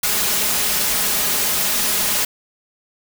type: noise with comb filter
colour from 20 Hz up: white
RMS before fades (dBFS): -19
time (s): 0.03-2.25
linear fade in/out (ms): 5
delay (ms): 4.8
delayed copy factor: +0.5
effects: none